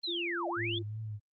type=linear two-way sweep; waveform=sine; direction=down then up; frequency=4240 to 570 to 3565 Hz; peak=-33 dBFS; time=0.03-0.79 s; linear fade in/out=10 ms; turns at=0.48 s
type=tone; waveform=sine; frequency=343.8 Hz; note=F4; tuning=27 cents flat; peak=-36 dBFS; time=0.07-0.83 s; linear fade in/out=20 ms
type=tone with vibrato; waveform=sine; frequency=107 Hz; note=A2; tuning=48 cents flat; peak=-36 dBFS; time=0.56-1.2 s; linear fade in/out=50 ms; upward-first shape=triangle; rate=2.8 Hz; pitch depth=64 cents each way
effects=Opus 24 kbps